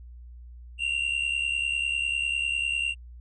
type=tone pair together; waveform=triangle; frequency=2732 / 2802 Hz; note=F7 / F7; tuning=-39 / +5 cents; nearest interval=unison; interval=44 cents; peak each=-26 / -27 dBFS; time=0.78-2.95 s; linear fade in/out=50 ms; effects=added 60 Hz sine -42 dBFS peak until 3.2 s + resampled to 22050 Hz